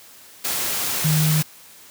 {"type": "tone in noise", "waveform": "sine", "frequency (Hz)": 155, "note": "D#3", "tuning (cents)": -6, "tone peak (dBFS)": -16, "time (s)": [1.04, 1.42], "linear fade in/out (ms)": 10, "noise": "white", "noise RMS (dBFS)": -24, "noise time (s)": [0.44, 1.43], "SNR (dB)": 5, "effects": ["white hiss -46 dBFS RMS until 1.9 s", "high-pass 80 Hz 12 dB/octave"]}